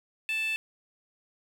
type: tone with high-pass filter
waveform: 15% pulse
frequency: 880 Hz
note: A5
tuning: in tune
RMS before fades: -30 dBFS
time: 0.29-0.56 s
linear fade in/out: 0 ms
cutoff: 2500 Hz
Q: 8.7
effects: none